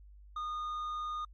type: tone with tanh clipping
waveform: triangle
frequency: 1226 Hz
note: D#6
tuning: 26 cents flat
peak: -36 dBFS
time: 0.36-1.25 s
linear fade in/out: 5 ms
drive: 9 dB
effects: added 50 Hz sine -52 dBFS peak until 1.33 s + AAC 64 kbps